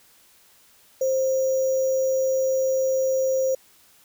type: tone with sample-and-hold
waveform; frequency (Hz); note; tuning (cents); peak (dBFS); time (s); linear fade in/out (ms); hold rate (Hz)
sine; 527; C5; +12; -19; 1.01-3.55; 5; 6300
effects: white hiss -56 dBFS RMS until 4.04 s